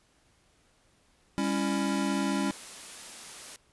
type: chord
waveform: square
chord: C# diminished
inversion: second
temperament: just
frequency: 199.57 / 277.2 / 332.6 Hz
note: G3 / C#4 / E4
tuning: +31 / 0 / +16 cents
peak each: -31 / -31 / -35 dBFS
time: 1.38-2.51 s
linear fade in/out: 0 ms
type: high-pass noise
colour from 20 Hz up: white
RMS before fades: -44 dBFS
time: 1.44-3.56 s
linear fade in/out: 0 ms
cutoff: 170 Hz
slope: 24 dB/octave
effects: pink hiss -66 dBFS RMS until 3.72 s + resampled to 24000 Hz